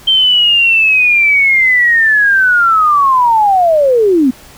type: linear sweep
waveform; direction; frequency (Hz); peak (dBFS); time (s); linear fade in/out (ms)
sine; down; 3141 to 240.5; -6; 0.07-4.31; 10
effects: pink hiss -38 dBFS RMS until 4.57 s